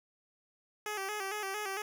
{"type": "tone with vibrato", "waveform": "10% pulse", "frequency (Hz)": 404.2, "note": "G#4", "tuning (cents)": -47, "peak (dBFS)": -27, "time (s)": [0.86, 1.82], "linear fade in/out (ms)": 2, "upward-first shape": "square", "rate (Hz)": 4.4, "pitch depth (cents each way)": 74, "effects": []}